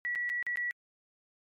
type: tone with dropouts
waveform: sine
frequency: 1939 Hz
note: B6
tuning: 32 cents flat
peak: -30 dBFS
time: 0.05-0.71 s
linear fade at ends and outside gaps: 0 ms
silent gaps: 0.151-0.157 / 0.293-0.299 / 0.427-0.466 / 0.558-0.572 s
effects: MP3 96 kbps